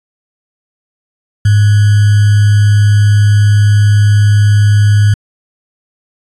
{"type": "tone with sample-and-hold", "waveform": "sine", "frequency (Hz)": 103.83, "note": "G#2", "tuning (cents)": 0, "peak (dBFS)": -4, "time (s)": [1.45, 5.14], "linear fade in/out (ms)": 5, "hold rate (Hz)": 1575, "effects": ["resampled to 24000 Hz"]}